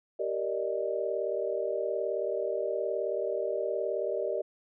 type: chord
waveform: sine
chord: Eb major seventh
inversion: first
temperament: just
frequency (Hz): 388.9 / 466.7 / 583.4 / 622.3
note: G4 / Bb4 / D5 / Eb5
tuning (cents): -14 / +2 / -12 / 0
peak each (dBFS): -34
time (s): 0.19-4.42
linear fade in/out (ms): 10
effects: none